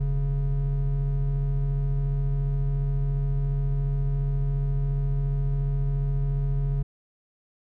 triangle tone pair together, 41.41 / 138.59 Hz, E1 / C#3, +9 / 0 cents, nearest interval octave + major sixth, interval 2091 cents, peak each -23 dBFS, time 0-6.83 s, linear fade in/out 10 ms, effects none

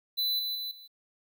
square tone with level steps, 4000 Hz, B7, 21 cents sharp, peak -27 / -31 / -34 / -48 dBFS, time 0.17-0.88 s, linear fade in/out 20 ms, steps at 0.39 / 0.55 / 0.71 s, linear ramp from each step 2 ms, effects 11-bit

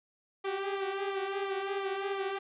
sawtooth tone with flanger, 392 Hz, G4, in tune, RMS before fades -34 dBFS, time 0.44-2.39 s, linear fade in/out 10 ms, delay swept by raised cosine 1.6 to 7 ms, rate 2.9 Hz, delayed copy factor +0.55, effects resampled to 8000 Hz + 10-bit

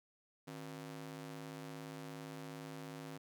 sawtooth ring-modulated tone, 212 Hz, G#3, 36 cents sharp, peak -39 dBFS, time 0.47-3.18 s, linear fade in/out 10 ms, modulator 57.4 Hz, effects none

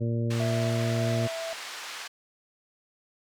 harmonic tone, 116.4 Hz, A#2, 2 cents flat, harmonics 1 / 2 / 3 / 4 / 5, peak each -26 / -32 / -36 / -38 / -40 dBFS, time 0-1.28 s, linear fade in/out 20 ms
pink band-pass noise, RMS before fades -39 dBFS, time 0.3-2.08 s, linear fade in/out 10 ms, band 1100 to 6200 Hz, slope 12 dB/octave
triangle tone with tremolo, 659.3 Hz, E5, in tune, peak -28 dBFS, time 0.4-1.53 s, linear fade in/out 0 ms, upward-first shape square, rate 1.7 Hz, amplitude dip 25%
effects none

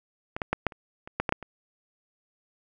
clicks, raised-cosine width 0.5 ms, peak -17 / -13 / -9 / -8 / -28 / -25 / -10 / -11 / -7 / -24 dBFS, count 10, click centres 0.365 / 0.418 / 0.53 / 0.667 / 0.722 / 1.075 / 1.2 / 1.292 / 1.324 / 1.427 s, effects none

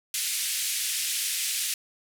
white band-pass noise, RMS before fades -29 dBFS, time 0.14-1.74 s, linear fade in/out 2 ms, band 2100 to 12000 Hz, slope 24 dB/octave, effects none

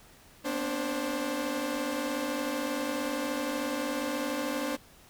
sawtooth tone cluster, 241.8 / 258.5 / 291.5 / 529 Hz, B3 / C4 / D4 / C5, -36 / -21 / -13 / +19 cents, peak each -35 / -36 / -29 / -31 dBFS, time 0.44-4.77 s, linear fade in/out 20 ms, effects pink hiss -56 dBFS RMS until 5.09 s

